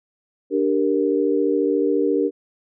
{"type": "chord", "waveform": "sine", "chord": "G minor", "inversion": "second", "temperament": "equal", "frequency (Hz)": [293.7, 392, 466.2], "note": ["D4", "G4", "Bb4"], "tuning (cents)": [0, 0, 0], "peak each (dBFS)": -21, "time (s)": [0.5, 2.31], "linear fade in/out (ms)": 50, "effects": []}